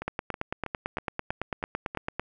two click trains, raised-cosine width 0.5 ms, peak -14 / -19 dBFS, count 20 / 7, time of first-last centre 0.08-2.196 / 0.02-1.949 s, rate 8.98 / 3.11 Hz, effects none

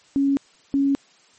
sine tone bursts at uneven times, 277.2 Hz, C#4, in tune, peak -16 dBFS, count 2, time 0.16-0.37 / 0.74-0.95 s, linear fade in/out 0 ms, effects white hiss -55 dBFS RMS until 1.38 s + MP3 32 kbps

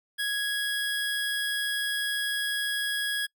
25% pulse tone, 1662 Hz, G#6, 1 cent sharp, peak -23 dBFS, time 0.18-3.27 s, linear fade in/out 20 ms, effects noise-tail reverb RT60 0.1 s tail -26 dB re dry

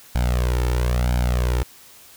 sawtooth tone with flanger, 61 Hz, B1, 21 cents flat, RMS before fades -20 dBFS, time 0.15-1.63 s, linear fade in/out 0 ms, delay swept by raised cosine 1.3 to 2.25 ms, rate 1 Hz, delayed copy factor +0.8, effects white hiss -47 dBFS RMS until 2.16 s

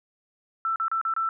sine tone with dropouts, 1332 Hz, E6, 18 cents sharp, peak -23 dBFS, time 0.65-1.29 s, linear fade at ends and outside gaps 1 ms, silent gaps 0.759-0.799 / 0.882-0.915 / 1.014-1.051 / 1.138-1.164 s, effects none

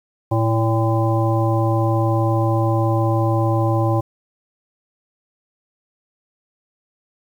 harmonic tone with a mistuned harmonic, 113.4 Hz, A#2, 47 cents flat, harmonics 1 / 3 / 5 / 7 / 9, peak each -17 / -22 / -24 / -25 / -27 dBFS, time 0.31-4.01 s, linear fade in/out 10 ms, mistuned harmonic 3, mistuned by -41 cents, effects 8-bit

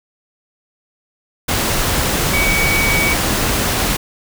sine tone in noise, 2261 Hz, C#7, 34 cents sharp, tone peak -16 dBFS, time 2.33-3.14 s, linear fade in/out 10 ms, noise pink, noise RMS -17 dBFS, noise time 1.48-3.97 s, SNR -2 dB, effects none

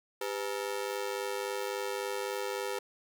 sawtooth ring-modulated tone, 449.3 Hz, A4, 36 cents sharp, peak -26 dBFS, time 0.21-2.79 s, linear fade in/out 5 ms, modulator 51.8 Hz, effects none

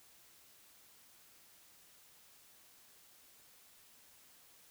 silence, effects white hiss -63 dBFS RMS until 4.7 s

